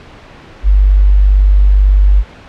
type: tone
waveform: sine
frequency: 49 Hz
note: G1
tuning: in tune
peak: -4 dBFS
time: 0.63-2.24 s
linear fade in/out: 50 ms
effects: pink hiss -36 dBFS RMS until 2.48 s + low-pass 3000 Hz 12 dB/octave